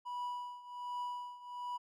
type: tone with tremolo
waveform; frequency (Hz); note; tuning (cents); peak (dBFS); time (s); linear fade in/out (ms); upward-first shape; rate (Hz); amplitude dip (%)
triangle; 980; B5; -14; -34; 0.05-1.78; 20; triangle; 1.3; 85
effects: none